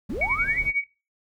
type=linear sweep; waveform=sine; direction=up; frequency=155.3 to 2093 Hz; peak=-28 dBFS; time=0.09-0.59 s; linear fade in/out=10 ms
type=noise; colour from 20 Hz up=brown; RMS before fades=-36 dBFS; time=0.09-0.71 s; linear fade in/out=10 ms
type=tone with tremolo; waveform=sine; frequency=2248 Hz; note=C#7; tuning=24 cents sharp; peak=-19 dBFS; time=0.21-0.84 s; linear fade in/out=5 ms; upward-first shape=sine; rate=11 Hz; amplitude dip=90%
effects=noise-tail reverb RT60 0.3 s tail -18 dB re dry